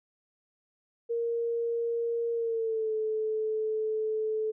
sine tone with pitch glide, 466.2 to 435 Hz, A#4 to A4, 0 to -20 cents, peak -27 dBFS, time 1.09-4.52 s, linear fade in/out 20 ms, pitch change -120 cents, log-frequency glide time 2.33-2.93 s, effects none

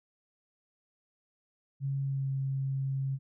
sine tone with pitch glide, 137.4 to 135.27 Hz, C#3 to C#3, -15 to -42 cents, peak -29 dBFS, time 1.8-3.19 s, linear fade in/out 50 ms, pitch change -27 cents, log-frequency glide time 2.02-2.3 s, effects none

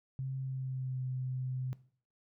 sine tone with pitch glide, 132.9 to 128.6 Hz, C3 to C3, +27 to -30 cents, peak -34 dBFS, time 0.19-1.73 s, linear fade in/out 0 ms, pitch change -57 cents, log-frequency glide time 0.37-1.05 s, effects noise-tail reverb RT60 0.5 s tail -18 dB re dry

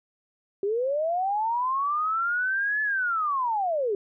sine linear two-way sweep, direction up then down, 383.9 to 1734 to 383.9 Hz, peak -23 dBFS, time 0.63-3.95 s, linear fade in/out 2 ms, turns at 2.82 s, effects none

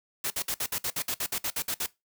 white noise bursts, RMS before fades -30 dBFS, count 14, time 0.24-1.863 s, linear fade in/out 5 ms, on 63 ms, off 57 ms, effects noise-tail reverb RT60 0.2 s tail -20 dB re dry

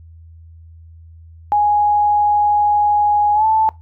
sine tone with pitch glide, 830.6 to 876.9 Hz, G#5 to A5, 0 to -6 cents, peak -11 dBFS, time 1.52-3.69 s, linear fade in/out 0 ms, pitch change +94 cents, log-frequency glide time 3.34-3.45 s, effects noise-tail reverb RT60 0.2 s tail -21 dB re dry + added 82 Hz sine -38 dBFS peak until 3.81 s

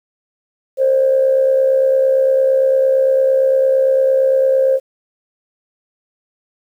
sine tone with amplitude modulation, 530 Hz, C5, 22 cents sharp, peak -7 dBFS, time 0.77-4.8 s, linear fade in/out 50 ms, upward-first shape sine, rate 68.8 Hz, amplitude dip 55%, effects tanh soft clip ceiling -3 dBFS + 8-bit

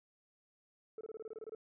sine tone bursts, 439.5 Hz, A4, 2 cents flat, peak -40 dBFS, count 11, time 0.98-1.549 s, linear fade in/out 2 ms, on 29 ms, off 25 ms, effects tanh soft clip ceiling -41 dBFS

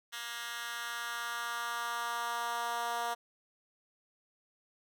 10% pulse tone with high-pass filter sweep, 235.8 Hz, A#3, 20 cents sharp, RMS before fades -37 dBFS, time 0.12-3.15 s, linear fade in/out 20 ms, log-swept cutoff 2100 to 730 Hz, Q 1.7, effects none

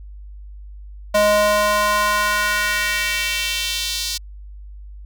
square tone with high-pass filter sweep, 208 Hz, G#3, 3 cents sharp, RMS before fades -19 dBFS, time 1.14-4.18 s, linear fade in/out 10 ms, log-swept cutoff 560 to 4500 Hz, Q 2, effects added 50 Hz sine -34 dBFS peak until 5.05 s

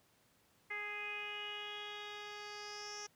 10% pulse tone with low-pass filter sweep, 415.3 Hz, G#4, in tune, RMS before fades -45 dBFS, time 0.7-3.07 s, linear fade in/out 10 ms, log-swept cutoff 2100 to 5800 Hz, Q 7.2, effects pink hiss -71 dBFS RMS until 3.15 s + high-pass 80 Hz 12 dB/octave

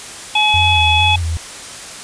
harmonic tone, 850 Hz, G#5, 40 cents sharp, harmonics 1 / 3 / 4, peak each -15 / -15 / -15 dBFS, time 0.35-1.16 s, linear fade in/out 5 ms
sine tone with vibrato, 84.7 Hz, E2, 48 cents sharp, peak -16 dBFS, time 0.54-1.37 s, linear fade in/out 0 ms, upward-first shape square, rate 2.2 Hz, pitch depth 58 cents each way
effects white hiss -31 dBFS RMS until 2.03 s + resampled to 22050 Hz

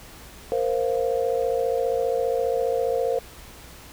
sine chord, Bb suspended second, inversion none, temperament equal with one note detuned, 466.2 / 521.1 / 698.5 Hz, Bb4 / C5 / F5, 0 / -7 / 0 cents, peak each -24 / -24 / -30 dBFS, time 0.52-3.19 s, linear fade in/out 0 ms, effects added 60 Hz sine -49 dBFS peak until 3.92 s + pink hiss -45 dBFS RMS until 3.92 s

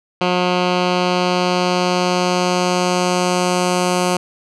10% pulse tone with low-pass filter sweep, 180 Hz, F#3, 47 cents flat, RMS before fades -17 dBFS, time 0.21-4.17 s, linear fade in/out 5 ms, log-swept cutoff 3500 to 8800 Hz, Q 1.5, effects none

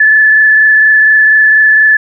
sine tone with frequency modulation, 1736 Hz, A6, 24 cents flat, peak -3 dBFS, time 0-1.97 s, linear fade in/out 5 ms, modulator 24.2 Hz, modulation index 1, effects none

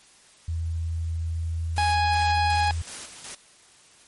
sine tone, 82.41 Hz, E2, in tune, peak -25 dBFS, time 0.48-2.82 s, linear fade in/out 5 ms
white noise with tremolo, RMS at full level -37 dBFS, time 1.76-3.35 s, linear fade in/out 5 ms, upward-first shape square, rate 2.7 Hz, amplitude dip 50%
harmonic tone, 830 Hz, G#5, 1 cent flat, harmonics 1 / 2 / 3 / 4 / 5 / 6, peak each -21 / -30 / -32 / -37 / -35 / -36 dBFS, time 1.78-2.71 s, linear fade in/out 0 ms
effects white hiss -54 dBFS RMS until 4.07 s + MP3 48 kbps

